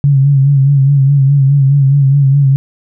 sine tone with vibrato, 138.59 Hz, C#3, in tune, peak -5 dBFS, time 0.04-2.56 s, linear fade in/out 0 ms, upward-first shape sine, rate 4.8 Hz, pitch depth 56 cents each way, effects none

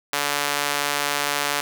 sawtooth tone with high-pass filter, 144.3 Hz, D3, 30 cents flat, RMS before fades -24 dBFS, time 0.13-1.61 s, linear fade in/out 2 ms, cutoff 900 Hz, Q 0.58, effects none

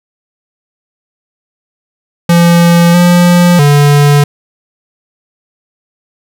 square tone with pitch steps, 171.2 / 175.6 / 144.8 Hz, F3 / F3 / D3, -34 / +10 / -24 cents, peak -4 dBFS, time 2.29-4.24 s, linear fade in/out 5 ms, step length 650 ms, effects none

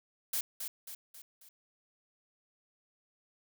blue noise with echo, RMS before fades -33 dBFS, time 0.33-0.41 s, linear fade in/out 5 ms, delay 270 ms, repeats 4, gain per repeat -6 dB, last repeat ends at 1.49 s, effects none

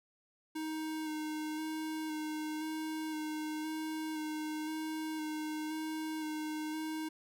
square tone with vibrato, 311.1 Hz, D#4, in tune, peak -37 dBFS, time 0.55-7.09 s, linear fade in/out 10 ms, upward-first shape square, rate 0.97 Hz, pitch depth 15 cents each way, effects none

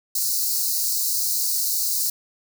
white high-pass noise, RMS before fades -23 dBFS, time 0.15-2.1 s, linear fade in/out 5 ms, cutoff 4100 Hz, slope 96 dB/octave, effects none

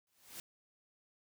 white noise with exponential growth, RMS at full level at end -44 dBFS, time 0.07-0.4 s, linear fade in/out 1 ms, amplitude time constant 71 ms, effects none

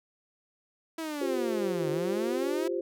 sawtooth linear two-way sweep, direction down then up, 329.6 to 146.7 to 329.6 Hz, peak -29 dBFS, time 0.98-2.68 s, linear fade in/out 5 ms, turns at 1.9 s
sine chord, F suspended second, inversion none, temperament just, 349.2 / 392.9 / 523.8 Hz, F4 / G4 / C5, 0 / +4 / +2 cents, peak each -31 / -33 / -34 dBFS, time 1.21-2.81 s, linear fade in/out 5 ms
effects none

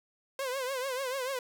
sawtooth tone with vibrato, 523.3 Hz, C5, in tune, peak -28 dBFS, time 0.39-1.39 s, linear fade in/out 2 ms, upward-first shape triangle, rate 6.8 Hz, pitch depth 120 cents each way, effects none

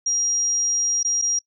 sine tone with dropouts, 5700 Hz, F8, 34 cents sharp, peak -19 dBFS, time 0.06-1.39 s, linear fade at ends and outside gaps 5 ms, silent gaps 1.03-1.047 / 1.216-1.221 s, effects noise-tail reverb RT60 0.1 s tail -23 dB re dry

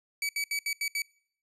sawtooth tone bursts at uneven times, 2284 Hz, D7, 49 cents flat, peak -25 dBFS, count 6, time 0.22-0.29 / 0.36-0.44 / 0.51-0.59 / 0.66-0.73 / 0.81-0.88 / 0.95-1.02 s, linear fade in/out 2 ms, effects noise-tail reverb RT60 0.6 s tail -25 dB re dry + resampled to 32000 Hz

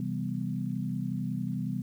sine chord, C major seventh, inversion none, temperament equal, 130.81 / 164.81 / 196 / 246.9 Hz, C3 / E3 / G3 / B3, 0 / 0 / 0 / 0 cents, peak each -35 / -36 / -34 / -36 dBFS, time 0-1.82 s, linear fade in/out 2 ms, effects 10-bit

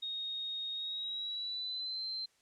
sine tone with pitch glide, 3729 to 4114 Hz, A#7 to C8, 0 to -30 cents, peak -36 dBFS, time 0.02-2.26 s, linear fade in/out 10 ms, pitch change +170 cents, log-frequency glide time 0.73-2.04 s, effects white hiss -71 dBFS RMS until 2.41 s + low-pass 8000 Hz 12 dB/octave

